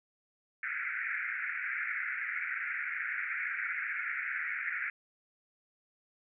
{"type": "band-pass noise", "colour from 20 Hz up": "white", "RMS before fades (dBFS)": -36, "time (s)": [0.63, 4.9], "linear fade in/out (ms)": 2, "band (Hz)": [1400, 2300], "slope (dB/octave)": 96, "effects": []}